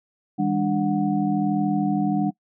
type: tone cluster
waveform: sine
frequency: 161 / 202.3 / 295.4 / 734 Hz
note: E3 / G#3 / D4 / F#5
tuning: -41 / -45 / +10 / -14 cents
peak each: -28 / -23 / -23 / -28 dBFS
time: 0.38-2.31 s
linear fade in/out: 20 ms
effects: noise-tail reverb RT60 0.1 s tail -22 dB re dry